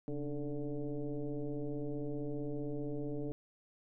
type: tone with frequency modulation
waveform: sine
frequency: 151.7 Hz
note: D#3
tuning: 44 cents flat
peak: -35 dBFS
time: 0.08-3.32 s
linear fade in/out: 0 ms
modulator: 144 Hz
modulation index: 2.4
effects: none